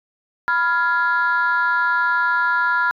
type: chord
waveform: sine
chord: F diminished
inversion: second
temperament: equal with one note detuned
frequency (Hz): 987.8 / 1396.9 / 1675.7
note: Cb6 / F6 / Ab6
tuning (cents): 0 / 0 / +15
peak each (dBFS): -20 / -17 / -22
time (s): 0.48-2.91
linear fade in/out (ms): 0
effects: tanh soft clip ceiling -10 dBFS